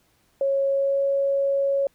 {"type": "tone with pitch glide", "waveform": "sine", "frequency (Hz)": [549, 553.5], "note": ["C#5", "C#5"], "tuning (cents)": [-17, -3], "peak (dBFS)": -19, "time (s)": [0.41, 1.87], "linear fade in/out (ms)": 2, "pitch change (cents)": 14, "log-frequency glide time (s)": [0.68, 1.01], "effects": ["pink hiss -64 dBFS RMS until 1.94 s"]}